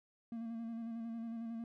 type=tone with vibrato; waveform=triangle; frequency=229.2 Hz; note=A#3; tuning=29 cents flat; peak=-38 dBFS; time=0.32-1.64 s; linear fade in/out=2 ms; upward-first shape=square; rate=11 Hz; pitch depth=24 cents each way; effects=none